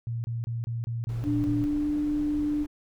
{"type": "tone bursts", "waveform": "sine", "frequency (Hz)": 116.54, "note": "A#2", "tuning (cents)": 0, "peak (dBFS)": -28, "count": 8, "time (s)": [0.07, 1.64], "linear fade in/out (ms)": 0, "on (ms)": 170, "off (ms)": 30}
{"type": "noise", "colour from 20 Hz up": "brown", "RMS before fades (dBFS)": -39, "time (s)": [1.09, 2.66], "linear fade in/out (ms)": 0}
{"type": "tone with pitch glide", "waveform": "sine", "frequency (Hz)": [293.7, 296.8], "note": ["D4", "D4"], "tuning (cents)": [0, 18], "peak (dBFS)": -24, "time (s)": [1.23, 2.67], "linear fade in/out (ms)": 50, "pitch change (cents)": 18, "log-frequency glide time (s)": [1.64, 1.87]}
{"effects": []}